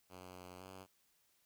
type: tone with pitch steps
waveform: 5% pulse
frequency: 91.5 / 90.8 / 94.3 Hz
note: F#2 / F#2 / F#2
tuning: -19 / -32 / +33 cents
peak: -40 dBFS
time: 0.09-0.87 s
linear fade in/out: 50 ms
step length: 260 ms
effects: white hiss -75 dBFS RMS until 1.45 s